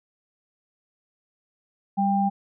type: tone pair together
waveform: sine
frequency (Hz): 197.32 / 795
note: G3 / G5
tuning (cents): +12 / +24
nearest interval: 2 octaves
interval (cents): 2412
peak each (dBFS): -22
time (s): 1.97-2.3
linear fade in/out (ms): 20
effects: none